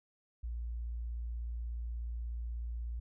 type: tone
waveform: sine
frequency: 58.27 Hz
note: A#1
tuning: in tune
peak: -36 dBFS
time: 0.43-3 s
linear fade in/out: 10 ms
effects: none